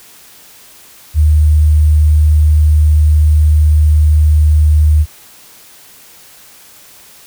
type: tone with sample-and-hold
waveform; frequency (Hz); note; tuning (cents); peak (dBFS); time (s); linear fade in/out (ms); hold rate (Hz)
sine; 76.3; D#2; -33; -5; 1.14-5.06; 50; 8820
effects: white hiss -40 dBFS RMS until 7.26 s